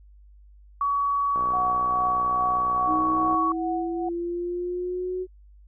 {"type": "tone with pitch glide", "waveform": "sine", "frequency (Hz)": [1130, 1119], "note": ["C#6", "C#6"], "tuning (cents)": [33, 16], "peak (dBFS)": -21, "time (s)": [0.81, 3.52], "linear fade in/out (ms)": 2, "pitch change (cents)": -17, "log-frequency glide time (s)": [2.7, 3.05]}
{"type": "click train", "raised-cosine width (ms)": 1, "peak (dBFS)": -22, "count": 124, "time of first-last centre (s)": [1.36, 3.344], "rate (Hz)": 62}
{"type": "tone with tremolo", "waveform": "sine", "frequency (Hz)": 736, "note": "F#5", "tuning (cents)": -9, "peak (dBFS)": -26, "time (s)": [1.53, 4.09], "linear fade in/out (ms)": 5, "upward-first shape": "sine", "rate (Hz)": 2.4, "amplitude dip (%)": 70}
{"type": "linear sweep", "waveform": "sine", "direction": "up", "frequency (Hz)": [311.5, 370], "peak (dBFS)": -26, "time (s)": [2.86, 5.27], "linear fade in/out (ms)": 50}
{"effects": ["added 50 Hz sine -48 dBFS peak until 5.67 s"]}